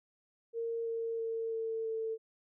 sine tone with pitch steps, 460.7 / 457 / 453.3 / 449.7 / 446 Hz, A#4 / A#4 / A#4 / A4 / A4, -20 / -34 / -48 / +38 / +23 cents, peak -33 dBFS, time 0.53-2.18 s, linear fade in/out 50 ms, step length 330 ms, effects none

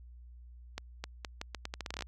accelerating click train, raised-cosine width 0.2 ms, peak -20 dBFS, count 15, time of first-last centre 0.78-2.023 s, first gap 260 ms, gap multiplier 0.8, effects added 60 Hz sine -49 dBFS peak until 2.07 s

